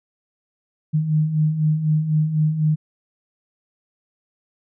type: beating tone pair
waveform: sine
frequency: 151.4 / 155.4 Hz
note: D#3 / D#3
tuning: -47 / -2 cents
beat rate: 4 Hz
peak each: -24 / -17 dBFS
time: 0.93-2.76 s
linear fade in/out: 20 ms
effects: none